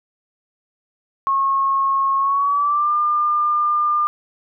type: tone with pitch glide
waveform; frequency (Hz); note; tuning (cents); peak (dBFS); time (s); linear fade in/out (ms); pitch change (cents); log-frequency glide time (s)
sine; 1089 to 1201.4; C#6 to D6; -31 to +39; -15; 1.27-4.07; 0; +170; 2.18-2.93
effects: none